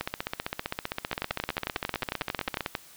two click trains, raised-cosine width 0.3 ms, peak -12 / -13 dBFS, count 19 / 41, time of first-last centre 1.13-2.752 / 0.01-2.607 s, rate 11.1 / 15.4 Hz, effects white hiss -52 dBFS RMS until 2.96 s

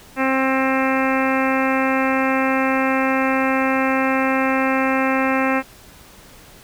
harmonic tone, 264.9 Hz, C4, 22 cents sharp, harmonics 1 / 2 / 3 / 4 / 5 / 6 / 7 / 8 / 9 / 10, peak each -20 / -23 / -25 / -26 / -27 / -28 / -28 / -29 / -30 / -30 dBFS, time 0.16-5.63 s, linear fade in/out 50 ms, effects pink hiss -45 dBFS RMS until 6.63 s

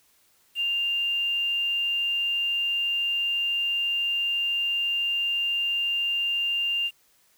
sine tone with quantisation, 2794 Hz, F7, in tune, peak -23 dBFS, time 0.55-6.91 s, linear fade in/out 50 ms, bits 8, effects white hiss -63 dBFS RMS until 7.37 s

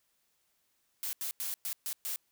blue noise bursts at uneven times, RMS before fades -36 dBFS, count 6, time 1.03-1.13 / 1.21-1.31 / 1.4-1.54 / 1.65-1.73 / 1.86-1.93 / 2.05-2.16 s, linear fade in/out 0 ms, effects white hiss -75 dBFS RMS until 2.31 s

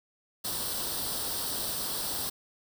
white noise with comb filter, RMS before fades -33 dBFS, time 0.44-2.3 s, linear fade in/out 10 ms, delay 0.22 ms, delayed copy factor +0.7, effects none

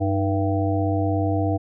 harmonic tone with a mistuned harmonic, 96.7 Hz, G2, 23 cents flat, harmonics 1 / 3 / 5 / 7 / 8, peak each -22 / -24 / -30 / -27 / -32 dBFS, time 0-1.58 s, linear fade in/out 20 ms, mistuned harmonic 3, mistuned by +89 cents, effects none

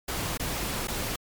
pink noise with dropouts, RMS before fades -31 dBFS, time 0.08-1.16 s, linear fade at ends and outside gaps 5 ms, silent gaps 0.375-0.396 / 0.873-0.882 s, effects MP3 96 kbps

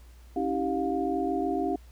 sine tone cluster, 276.4 / 322.4 / 390.2 / 710 Hz, C#4 / E4 / G4 / F5, -5 / -38 / -8 / +28 cents, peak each -31 dBFS, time 0.36-1.76 s, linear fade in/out 5 ms, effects added 60 Hz sine -48 dBFS peak until 1.91 s + pink hiss -61 dBFS RMS until 1.91 s

